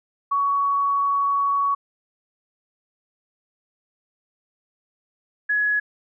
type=tone pair in turn; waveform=sine; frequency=1122 / 1684.7 Hz; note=C#6 / G#6; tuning=+21 / +24 cents; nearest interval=perfect fifth; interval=703 cents; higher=second; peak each=-18 / -18 dBFS; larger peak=neither; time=0.31-1.75 / 5.49-5.8 s; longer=first; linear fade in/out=10 ms; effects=none